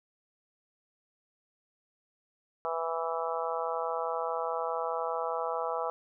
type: harmonic tone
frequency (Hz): 164.8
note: E3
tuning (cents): 0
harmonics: 3 / 4 / 5 / 6 / 7 / 8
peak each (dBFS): -35 / -36 / -37 / -38 / -38 / -39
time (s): 2.65-5.9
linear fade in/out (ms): 0
effects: none